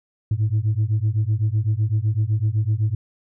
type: beating tone pair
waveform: sine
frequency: 103.83 / 111.73 Hz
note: G#2 / A2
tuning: 0 / +27 cents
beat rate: 7.9 Hz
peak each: -19 dBFS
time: 0.31-2.95 s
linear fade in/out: 5 ms
effects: tanh soft clip ceiling -14 dBFS